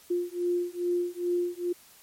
sine beating tone pair, 350.9 / 353.3 Hz, F4 / F4, +8 / +20 cents, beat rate 2.4 Hz, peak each -29 / -29 dBFS, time 0.1-1.73 s, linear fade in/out 10 ms, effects white hiss -55 dBFS RMS until 2.02 s + MP3 64 kbps

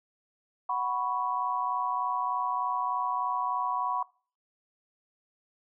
sine chord, F# suspended fourth, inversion none, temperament just, 740 / 986.7 / 1110 Hz, F#5 / B5 / C#6, 0 / -2 / +2 cents, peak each -34 / -30 / -31 dBFS, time 0.69-4.03 s, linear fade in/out 5 ms, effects noise-tail reverb RT60 0.4 s tail -22 dB re dry

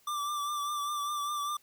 square tone with vibrato, 1174 Hz, D6, 1 cent flat, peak -32 dBFS, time 0.07-1.57 s, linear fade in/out 5 ms, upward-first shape triangle, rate 5 Hz, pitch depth 41 cents each way, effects white hiss -65 dBFS RMS until 1.62 s

